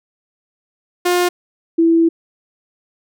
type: tone pair in turn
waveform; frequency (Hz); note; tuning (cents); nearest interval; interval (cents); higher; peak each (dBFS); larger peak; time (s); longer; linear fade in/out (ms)
sawtooth / sine; 355.5 / 331; F4 / E4; +31 / +7; minor second; 124; first; -9; neither; 1.05-1.29 / 1.78-2.09; second; 10
effects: none